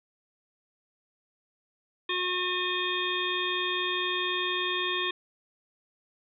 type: harmonic tone with a mistuned harmonic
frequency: 362.2 Hz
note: F#4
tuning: 37 cents flat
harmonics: 1 / 3 / 5 / 7 / 9 / 10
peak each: -34 / -34 / -34 / -34 / -34 / -34 dBFS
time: 2.09-5.11 s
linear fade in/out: 5 ms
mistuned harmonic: 7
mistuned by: -30 cents
effects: none